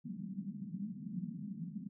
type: band-pass noise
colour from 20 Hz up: pink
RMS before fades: -43 dBFS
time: 0.04-1.89 s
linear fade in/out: 20 ms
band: 170 to 220 Hz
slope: 48 dB/octave
effects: none

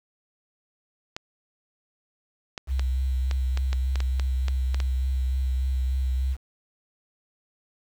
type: clicks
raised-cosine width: 0.2 ms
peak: -15 dBFS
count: 12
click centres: 1.165 / 2.578 / 2.795 / 3.312 / 3.574 / 3.73 / 3.957 / 4.004 / 4.197 / 4.483 / 4.745 / 4.802 s
type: tone with vibrato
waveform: sine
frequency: 65 Hz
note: C2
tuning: 11 cents flat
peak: -22 dBFS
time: 2.67-6.37 s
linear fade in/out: 50 ms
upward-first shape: sine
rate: 3.4 Hz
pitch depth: 25 cents each way
effects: 8-bit

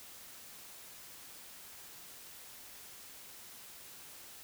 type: silence
effects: white hiss -52 dBFS RMS until 4.43 s

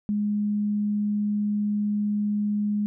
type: tone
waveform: sine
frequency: 207.7 Hz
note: G#3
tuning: in tune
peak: -22 dBFS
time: 0.09-2.86 s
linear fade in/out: 0 ms
effects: none

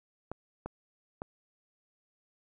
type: clicks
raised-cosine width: 1 ms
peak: -23 dBFS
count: 3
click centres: 0.316 / 0.66 / 1.219 s
effects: none

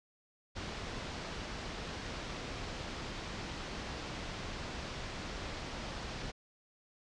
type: low-pass noise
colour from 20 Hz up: pink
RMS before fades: -42 dBFS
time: 0.55-6.32 s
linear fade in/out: 20 ms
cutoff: 5700 Hz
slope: 24 dB/octave
effects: resampled to 22050 Hz

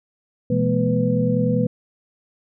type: tone cluster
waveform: sine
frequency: 123 / 167.9 / 209.3 / 239.2 / 496.3 Hz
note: B2 / E3 / G#3 / A#3 / B4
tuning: -7 / +32 / +14 / +45 / +8 cents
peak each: -23 dBFS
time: 0.5-1.67 s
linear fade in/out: 5 ms
effects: none

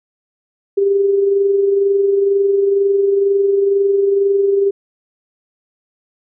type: tone with amplitude modulation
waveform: sine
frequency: 397 Hz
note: G4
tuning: 22 cents sharp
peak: -9 dBFS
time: 0.77-4.71 s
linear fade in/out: 10 ms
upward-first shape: sine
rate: 22.1 Hz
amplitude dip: 40%
effects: none

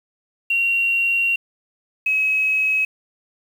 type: tone pair in turn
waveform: sine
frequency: 2751 / 2557 Hz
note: F7 / D#7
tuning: -27 / +47 cents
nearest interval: minor second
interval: 126 cents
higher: first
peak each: -16 dBFS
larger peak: neither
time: 0.5-1.36 / 2.06-2.85 s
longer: first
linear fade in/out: 5 ms
effects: 7-bit

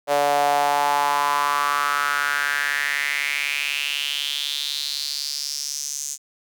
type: tone with high-pass filter sweep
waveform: sawtooth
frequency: 144 Hz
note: D3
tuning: 34 cents flat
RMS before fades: -23 dBFS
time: 0.07-6.18 s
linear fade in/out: 50 ms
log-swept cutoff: 610 to 6800 Hz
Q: 5
effects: none

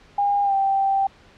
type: tone with pitch glide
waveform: sine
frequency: 809 to 782.3 Hz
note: G#5 to G5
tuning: -46 to -4 cents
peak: -17 dBFS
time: 0.18-1.07 s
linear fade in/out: 5 ms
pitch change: -58 cents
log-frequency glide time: 0.43-0.54 s
effects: pink hiss -51 dBFS RMS until 1.37 s + low-pass 4000 Hz 12 dB/octave

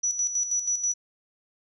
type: tone with tremolo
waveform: sine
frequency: 5900 Hz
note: F#8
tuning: 6 cents flat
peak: -22 dBFS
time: 0.03-0.94 s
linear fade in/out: 10 ms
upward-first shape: square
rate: 6.2 Hz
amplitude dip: 60%
effects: none

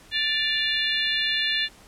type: harmonic tone with a mistuned harmonic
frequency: 587.3 Hz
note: D5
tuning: in tune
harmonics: 3 / 4 / 5 / 6 / 7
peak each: -27 / -34 / -29 / -26 / -30 dBFS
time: 0.11-1.69 s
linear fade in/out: 50 ms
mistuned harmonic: 5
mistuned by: -64 cents
effects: pink hiss -51 dBFS RMS until 1.87 s + low-pass 11000 Hz 12 dB/octave

